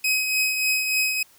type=tone with tremolo; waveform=sawtooth; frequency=2533 Hz; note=D#7; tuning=30 cents sharp; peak=-15 dBFS; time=0.04-1.23 s; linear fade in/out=5 ms; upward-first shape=triangle; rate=3.4 Hz; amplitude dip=50%; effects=white hiss -55 dBFS RMS until 1.38 s